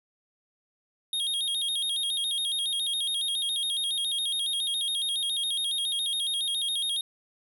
square tone with vibrato, 3481 Hz, A7, 19 cents flat, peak -27 dBFS, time 1.13-7.01 s, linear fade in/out 2 ms, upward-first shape square, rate 7.2 Hz, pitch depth 110 cents each way, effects none

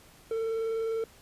triangle tone with vibrato, 450 Hz, A4, 39 cents sharp, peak -26 dBFS, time 0.31-1.04 s, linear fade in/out 2 ms, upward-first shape square, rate 20 Hz, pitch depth 14 cents each way, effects pink hiss -56 dBFS RMS until 1.21 s + resampled to 32000 Hz

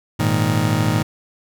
30% pulse chord, Ab suspended second, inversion none, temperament just, 103.83 / 116.8 / 155.74 Hz, Ab2 / Bb2 / Eb3, 0 / +4 / +2 cents, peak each -18 dBFS, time 0.19-1.03 s, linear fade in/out 10 ms, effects none

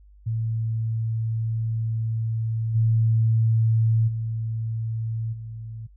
sine tone with level steps, 112.4 Hz, A2, 37 cents sharp, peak -23 / -17 / -25 / -33 dBFS, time 0.26-5.87 s, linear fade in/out 10 ms, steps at 2.74 / 4.07 / 5.32 s, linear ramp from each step 20 ms, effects noise-tail reverb RT60 0.1 s tail -23 dB re dry + added 50 Hz sine -48 dBFS peak until 5.96 s

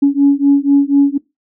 sine beating tone pair, 279.2 / 283.3 Hz, C#4 / C#4, +13 / +38 cents, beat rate 4.1 Hz, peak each -10 dBFS, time 0.02-1.18 s, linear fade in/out 10 ms, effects noise-tail reverb RT60 0.2 s tail -20 dB re dry + tanh soft clip ceiling -1 dBFS

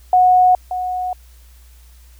sine tone pair in turn, 732 / 732 Hz, F#5 / F#5, -19 / -19 cents, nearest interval unison, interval 0 cents, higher neither, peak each -8 / -19 dBFS, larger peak first, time 0.13-0.55 / 0.71-1.13 s, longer neither, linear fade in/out 2 ms, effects added 60 Hz sine -42 dBFS peak until 2.19 s + white hiss -53 dBFS RMS until 2.19 s

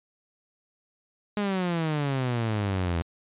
sawtooth exponential sweep, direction down, 210 to 81.7 Hz, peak -21 dBFS, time 1.37-3.02 s, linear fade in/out 0 ms, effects resampled to 8000 Hz

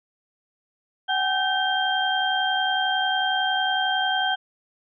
sine tone cluster, 751 / 822 / 1546 / 3188 Hz, F#5 / G#5 / G6 / G7, +26 / -18 / -24 / +28 cents, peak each -25 / -30 / -25 / -26 dBFS, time 1.08-4.36 s, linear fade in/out 20 ms, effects none

